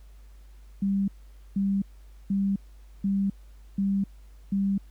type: tone bursts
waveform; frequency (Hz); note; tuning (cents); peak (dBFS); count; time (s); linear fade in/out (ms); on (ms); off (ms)
sine; 196.9; G3; +8; -22; 6; 0.82-4.78; 5; 260; 480
effects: added 50 Hz sine -46 dBFS peak until 4.9 s + pink hiss -64 dBFS RMS until 4.9 s